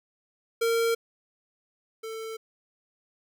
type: tone pair in turn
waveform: square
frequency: 460 / 445.1 Hz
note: A#4 / A4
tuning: -23 / +20 cents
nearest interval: minor second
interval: 57 cents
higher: first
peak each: -23 / -35 dBFS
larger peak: first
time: 0.61-0.95 / 2.03-2.37 s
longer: neither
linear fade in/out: 10 ms
effects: none